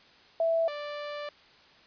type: tone pair in turn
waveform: sine / sawtooth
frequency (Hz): 659.3 / 587.4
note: E5 / D5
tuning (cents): 0 / 0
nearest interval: major second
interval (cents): 200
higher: first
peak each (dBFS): -23 / -31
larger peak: first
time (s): 0.4-0.68 / 0.68-1.29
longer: second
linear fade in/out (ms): 2
effects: white hiss -57 dBFS RMS until 1.86 s + resampled to 11025 Hz